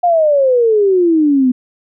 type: exponential sweep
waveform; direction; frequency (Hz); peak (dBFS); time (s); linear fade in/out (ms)
sine; down; 719 to 246.9; -8; 0.03-1.52; 10
effects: none